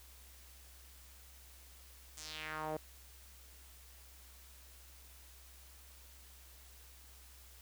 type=tone with band-pass filter sweep; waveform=sawtooth; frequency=155.5 Hz; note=D#3; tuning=1 cent flat; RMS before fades=-43 dBFS; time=2.17-2.77 s; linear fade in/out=5 ms; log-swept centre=7700 to 530 Hz; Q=2.4; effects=added 64 Hz sine -58 dBFS peak until 7.61 s + white hiss -60 dBFS RMS until 7.61 s